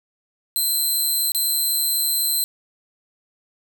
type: tone with dropouts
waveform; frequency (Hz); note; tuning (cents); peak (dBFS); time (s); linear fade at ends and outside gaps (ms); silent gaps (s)
5% pulse; 4088; C8; -41; -12; 0.56-2.44; 0; 1.319-1.348
effects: 9-bit